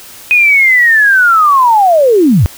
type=linear sweep; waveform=sine; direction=down; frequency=2505 to 70.6 Hz; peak=-4 dBFS; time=0.31-2.46 s; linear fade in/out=0 ms; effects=white hiss -33 dBFS RMS until 2.57 s